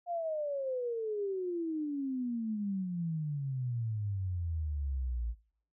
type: exponential sweep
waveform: sine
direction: down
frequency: 710 to 55 Hz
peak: -32 dBFS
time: 0.06-5.35 s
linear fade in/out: 50 ms
effects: noise-tail reverb RT60 0.5 s tail -19 dB re dry